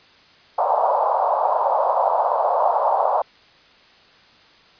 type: band-pass noise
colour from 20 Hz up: white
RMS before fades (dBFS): -19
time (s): 0.58-3.22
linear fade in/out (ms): 5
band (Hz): 560 to 1000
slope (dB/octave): 48
effects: white hiss -51 dBFS RMS until 4.79 s + resampled to 11025 Hz